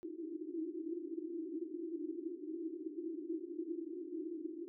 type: band-pass noise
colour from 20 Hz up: white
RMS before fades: -43 dBFS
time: 0.03-4.68 s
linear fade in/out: 0 ms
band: 310 to 350 Hz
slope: 96 dB/octave
effects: none